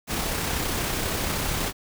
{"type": "noise with amplitude modulation", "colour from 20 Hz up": "pink", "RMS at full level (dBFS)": -26, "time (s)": [0.07, 1.73], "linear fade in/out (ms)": 50, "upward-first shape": "sine", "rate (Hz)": 32.6, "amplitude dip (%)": 25, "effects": []}